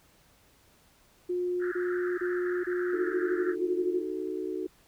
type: tone bursts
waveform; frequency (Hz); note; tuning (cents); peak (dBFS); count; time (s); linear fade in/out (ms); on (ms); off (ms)
sine; 357.7; F4; +41; -27; 6; 1.29-4.015; 10; 430; 29
type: band-pass noise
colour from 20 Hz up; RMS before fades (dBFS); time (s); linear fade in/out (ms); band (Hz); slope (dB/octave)
white; -40; 1.59-3.56; 50; 1300 to 1800; 96
type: chord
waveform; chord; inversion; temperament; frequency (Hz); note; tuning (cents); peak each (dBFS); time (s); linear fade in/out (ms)
sine; D# diminished; none; equal; 311.1 / 370 / 440; D#4 / F#4 / A4; 0 / 0 / 0; -36 / -33 / -38; 2.93-4.67; 5
effects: pink hiss -62 dBFS RMS until 4.87 s